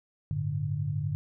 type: chord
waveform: sine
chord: G suspended second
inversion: none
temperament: equal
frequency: 98 / 110 / 146.83 Hz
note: G2 / A2 / D3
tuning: 0 / 0 / 0 cents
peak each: -34 / -34 / -30 dBFS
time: 0.31-1.15 s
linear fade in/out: 0 ms
effects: none